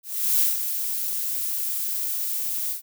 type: noise with ADSR envelope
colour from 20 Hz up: violet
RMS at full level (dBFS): -19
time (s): 0.03-2.82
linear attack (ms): 380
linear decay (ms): 150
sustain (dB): -8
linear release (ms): 110
effects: none